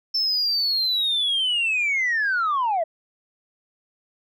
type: linear sweep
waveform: sine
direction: down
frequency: 5340 to 622.3 Hz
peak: -18 dBFS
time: 0.14-2.84 s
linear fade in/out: 10 ms
effects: tanh soft clip ceiling -17 dBFS